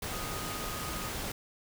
sine tone in noise, 1244.5 Hz, D#6, in tune, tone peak -43 dBFS, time 0.12-1.09 s, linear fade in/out 5 ms, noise pink, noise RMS -37 dBFS, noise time 0.02-1.32 s, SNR -9 dB, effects none

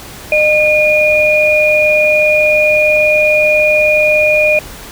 sine tone pair together, 609 / 2436 Hz, D#5 / D#7, -37 / -37 cents, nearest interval 2 octaves, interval 2400 cents, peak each -10 dBFS, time 0.32-4.59 s, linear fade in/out 2 ms, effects pink hiss -31 dBFS RMS until 4.91 s

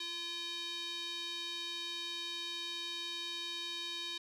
square tone with band-pass filter, 343.1 Hz, F4, 31 cents flat, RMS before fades -41 dBFS, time 0-4.18 s, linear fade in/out 5 ms, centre 3700 Hz, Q 4.5, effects none

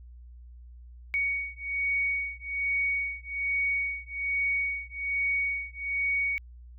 sine beating tone pair, 2238 / 2239.2 Hz, C#7 / C#7, +16 / +17 cents, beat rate 1.2 Hz, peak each -30 dBFS, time 1.14-6.38 s, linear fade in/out 0 ms, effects added 60 Hz sine -45 dBFS peak until 6.78 s

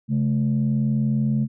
sine tone pair together, 136.39 / 216.5 Hz, C#3 / A3, -28 / -28 cents, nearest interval minor sixth, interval 800 cents, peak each -20 dBFS, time 0.08-1.48 s, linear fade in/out 50 ms, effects tanh soft clip ceiling -13 dBFS

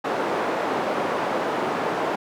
white band-pass noise, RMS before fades -25 dBFS, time 0.04-2.16 s, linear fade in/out 10 ms, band 280 to 850 Hz, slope 12 dB/octave, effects none

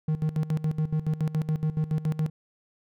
triangle tone with tremolo, 155.6 Hz, D#3, in tune, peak -20 dBFS, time 0.08-2.3 s, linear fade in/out 5 ms, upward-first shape square, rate 7.1 Hz, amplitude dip 80%, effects none

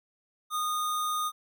sine tone with sample-and-hold, 1233 Hz, D#6, 16 cents flat, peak -27 dBFS, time 0.5-1.32 s, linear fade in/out 50 ms, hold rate 4900 Hz, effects none

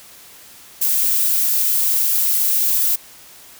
violet noise, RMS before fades -17 dBFS, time 0.81-2.96 s, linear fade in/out 10 ms, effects white hiss -43 dBFS RMS until 3.59 s

